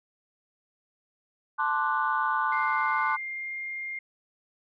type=chord; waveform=sine; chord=D dominant seventh; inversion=second; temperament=equal; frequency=880 / 1046.5 / 1174.7 / 1480 Hz; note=A5 / C6 / D6 / F#6; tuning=0 / 0 / 0 / 0 cents; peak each=-29 dBFS; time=1.58-3.17 s; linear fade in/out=20 ms
type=tone with pitch glide; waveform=sine; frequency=2099 to 2116 Hz; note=C7 to C7; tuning=+5 to +19 cents; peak=-32 dBFS; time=2.52-3.99 s; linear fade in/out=5 ms; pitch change=+14 cents; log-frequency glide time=2.8-3.54 s
effects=tanh soft clip ceiling -14 dBFS